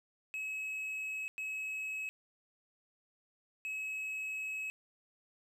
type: tone bursts at uneven times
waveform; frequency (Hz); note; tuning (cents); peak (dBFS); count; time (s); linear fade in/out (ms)
triangle; 2568; E7; -46; -35; 3; 0.34-1.28 / 1.38-2.09 / 3.65-4.7; 0
effects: none